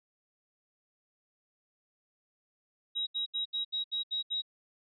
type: tone bursts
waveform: sine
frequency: 3824 Hz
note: A#7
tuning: 43 cents sharp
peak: -30 dBFS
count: 8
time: 2.95-4.421 s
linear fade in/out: 20 ms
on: 120 ms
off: 73 ms
effects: none